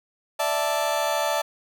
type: chord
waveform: 35% pulse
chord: D suspended second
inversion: none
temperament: just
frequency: 587.3 / 660.7 / 881 Hz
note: D5 / E5 / A5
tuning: 0 / +4 / +2 cents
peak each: -25 dBFS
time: 0.39-1.42 s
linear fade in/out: 10 ms
effects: none